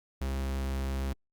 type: tone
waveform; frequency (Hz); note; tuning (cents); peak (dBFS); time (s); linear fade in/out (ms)
45% pulse; 67; C2; +42; -30; 0.21-1.13; 5
effects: Opus 48 kbps